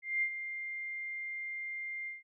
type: tone with ADSR envelope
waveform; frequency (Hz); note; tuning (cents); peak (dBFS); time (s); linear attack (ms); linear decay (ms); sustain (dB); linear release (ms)
sine; 2100; C7; +6; -27; 0.02-2.23; 200; 73; -10; 160
effects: none